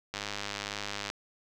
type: click train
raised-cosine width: 0.2 ms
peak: -17 dBFS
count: 99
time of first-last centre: 0.14-1.101 s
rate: 102 Hz
effects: none